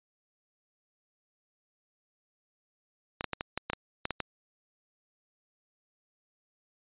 clicks, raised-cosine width 0.3 ms, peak -15 dBFS, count 10, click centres 3.209 / 3.243 / 3.333 / 3.409 / 3.576 / 3.7 / 3.733 / 4.054 / 4.107 / 4.203 s, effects resampled to 8000 Hz

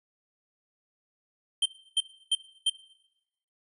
square tone bursts, 3136 Hz, G7, in tune, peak -22 dBFS, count 4, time 1.62-2.698 s, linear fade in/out 5 ms, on 37 ms, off 310 ms, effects noise-tail reverb RT60 0.9 s tail -19 dB re dry + resampled to 24000 Hz

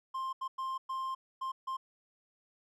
triangle tone bursts at uneven times, 1054 Hz, C6, 12 cents sharp, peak -32 dBFS, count 6, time 0.14-0.33 / 0.41-0.48 / 0.58-0.78 / 0.89-1.15 / 1.41-1.52 / 1.67-1.77 s, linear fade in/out 10 ms, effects none

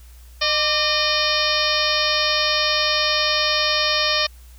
harmonic tone with a mistuned harmonic, 610 Hz, D#5, 34 cents flat, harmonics 1 / 2 / 3 / 4 / 5 / 6 / 7 / 8 / 9, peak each -26 / -26 / -26 / -26 / -26 / -26 / -26 / -26 / -26 dBFS, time 0.41-4.27 s, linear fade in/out 10 ms, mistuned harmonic 2, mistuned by -61 cents, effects added 60 Hz sine -41 dBFS peak until 4.58 s + white hiss -53 dBFS RMS until 4.58 s

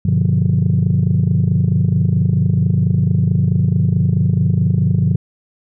sine chord, G dominant seventh, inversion none, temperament just, 98 / 122.5 / 147 / 176.4 Hz, G2 / B2 / D3 / F3, 0 / -14 / +2 / +18 cents, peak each -16 dBFS, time 0.05-5.16 s, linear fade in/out 5 ms, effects tanh soft clip ceiling -6 dBFS

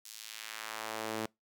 sawtooth tone with high-pass filter sweep, 110 Hz, A2, in tune, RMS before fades -41 dBFS, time 0.05-1.26 s, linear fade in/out 5 ms, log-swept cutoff 5800 to 280 Hz, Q 0.91, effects noise-tail reverb RT60 0.2 s tail -26 dB re dry

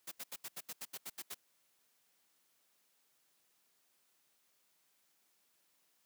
white noise bursts, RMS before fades -44 dBFS, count 11, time 0.07-1.346 s, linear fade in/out 10 ms, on 46 ms, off 77 ms, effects white hiss -75 dBFS RMS until 6.05 s + high-pass 150 Hz 12 dB/octave

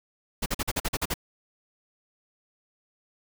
pink noise bursts, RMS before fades -27 dBFS, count 9, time 0.42-1.141 s, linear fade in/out 10 ms, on 41 ms, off 44 ms, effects none

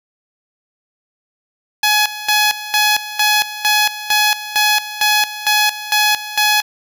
10% pulse tone with tremolo, 843 Hz, G#5, 26 cents sharp, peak -3 dBFS, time 1.83-6.62 s, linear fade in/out 5 ms, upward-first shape square, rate 2.2 Hz, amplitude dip 80%, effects none

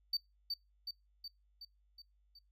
triangle tone with echo, 4594 Hz, D8, 39 cents flat, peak -30 dBFS, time 0.13-0.17 s, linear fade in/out 5 ms, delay 370 ms, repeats 6, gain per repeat -4 dB, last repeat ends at 2.39 s, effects noise-tail reverb RT60 0.2 s tail -23 dB re dry + added 50 Hz sine -69 dBFS peak until 2.51 s

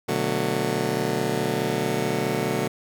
15% pulse chord, B minor seventh, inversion none, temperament just, 123.47 / 148.16 / 185.21 / 222.2 Hz, B2 / D3 / F#3 / A3, 0 / +16 / +2 / +17 cents, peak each -23 dBFS, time 0.08-2.68 s, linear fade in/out 10 ms, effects none

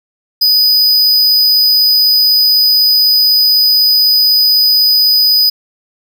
square tone, 4978 Hz, D#8, in tune, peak -7 dBFS, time 0.41-5.5 s, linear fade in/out 10 ms, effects none

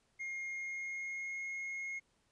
triangle tone with pitch glide, 2135 to 2156 Hz, C7 to C#7, +34 to -49 cents, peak -37 dBFS, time 0.19-2 s, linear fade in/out 20 ms, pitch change +17 cents, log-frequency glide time 0.5-1.42 s, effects pink hiss -75 dBFS RMS until 2.31 s + resampled to 22050 Hz

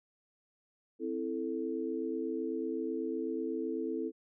sine chord, A minor, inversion first, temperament equal, 261.6 / 329.6 / 440 Hz, C4 / E4 / A4, 0 / 0 / 0 cents, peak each -38 / -36 / -37 dBFS, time 0.99-4.12 s, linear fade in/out 50 ms, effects none

